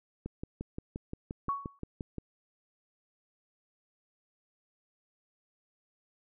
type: click train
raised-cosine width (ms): 3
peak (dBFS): -24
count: 12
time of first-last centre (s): 0.26-2.183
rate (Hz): 5.72
type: tone with exponential decay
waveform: sine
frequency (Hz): 1116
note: C#6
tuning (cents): +11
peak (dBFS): -26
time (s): 1.49-1.79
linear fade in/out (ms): 1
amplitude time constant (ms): 65
effects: none